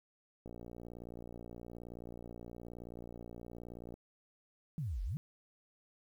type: click train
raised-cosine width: 2 ms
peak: -35 dBFS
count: 206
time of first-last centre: 0.46-3.94 s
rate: 58.9 Hz
type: exponential two-way sweep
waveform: sine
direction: down then up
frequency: 174.61 to 41.39 to 174.61 Hz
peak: -35 dBFS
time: 4.78-5.17 s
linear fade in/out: 0 ms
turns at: 5.03 s
effects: 11-bit